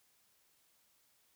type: silence
effects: white hiss -72 dBFS RMS until 1.35 s